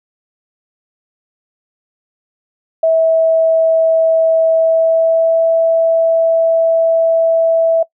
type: tone with pitch glide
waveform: sine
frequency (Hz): 650 to 657.2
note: E5 to E5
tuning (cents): -24 to -5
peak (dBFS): -8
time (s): 2.83-7.83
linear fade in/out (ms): 5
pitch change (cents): +19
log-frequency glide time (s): 4.52-5.44
effects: noise-tail reverb RT60 0.1 s tail -21 dB re dry

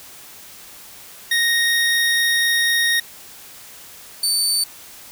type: tone pair in turn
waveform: 25% pulse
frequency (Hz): 1864 / 4545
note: A#6 / C#8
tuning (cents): -1 / +42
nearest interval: octave + minor third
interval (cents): 1543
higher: second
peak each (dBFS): -12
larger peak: neither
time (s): 1.31-3 / 4.23-4.64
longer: first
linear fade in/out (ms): 5
effects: white hiss -41 dBFS RMS until 5.11 s

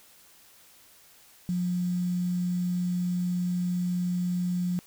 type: tone with quantisation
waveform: sine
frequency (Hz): 178.4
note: F3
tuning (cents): +37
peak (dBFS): -25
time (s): 1.49-4.79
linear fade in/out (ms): 0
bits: 8
effects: white hiss -56 dBFS RMS until 4.86 s

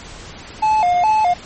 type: tone with vibrato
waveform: triangle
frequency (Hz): 784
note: G5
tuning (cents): 0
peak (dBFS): -10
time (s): 0.62-1.34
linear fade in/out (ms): 10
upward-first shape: square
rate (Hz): 2.4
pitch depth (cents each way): 170
effects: pink hiss -36 dBFS RMS until 1.45 s + MP3 32 kbps

